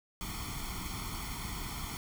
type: noise with comb filter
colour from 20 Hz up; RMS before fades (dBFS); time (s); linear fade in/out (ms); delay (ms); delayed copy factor
pink; -39; 0.21-1.97; 0; 0.91; +0.9
effects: none